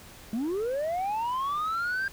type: linear sweep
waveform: sine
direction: up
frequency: 207.7 to 1604 Hz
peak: -24 dBFS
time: 0.33-2.08 s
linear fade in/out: 2 ms
effects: tanh soft clip ceiling -26 dBFS + pink hiss -49 dBFS RMS until 2.12 s